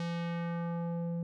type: tone with low-pass filter sweep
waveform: square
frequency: 170 Hz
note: F3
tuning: 46 cents flat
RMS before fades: -35 dBFS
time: 0-1.23 s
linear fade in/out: 2 ms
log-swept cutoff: 5100 to 380 Hz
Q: 1.1
effects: none